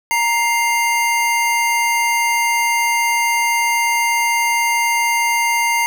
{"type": "tone pair together", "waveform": "square", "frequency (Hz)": [932.3, 2104], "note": ["A#5", "C7"], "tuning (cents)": [0, 9], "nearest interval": "octave + major second", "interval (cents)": 1409, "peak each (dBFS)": -18, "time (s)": [0.11, 5.86], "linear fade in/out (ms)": 0, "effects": ["8-bit"]}